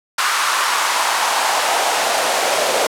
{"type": "noise with high-pass filter sweep", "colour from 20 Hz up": "pink", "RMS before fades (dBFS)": -17, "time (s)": [0.18, 2.87], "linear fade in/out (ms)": 5, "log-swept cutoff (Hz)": [1200, 550], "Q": 2.5, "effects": ["low-pass 10000 Hz 12 dB/octave"]}